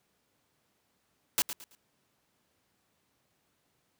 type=noise with echo; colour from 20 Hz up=white; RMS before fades=-26 dBFS; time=1.38-1.42 s; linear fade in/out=0 ms; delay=110 ms; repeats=3; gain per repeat=-11 dB; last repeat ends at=1.75 s; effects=pink hiss -74 dBFS RMS until 3.99 s + high-pass 100 Hz 12 dB/octave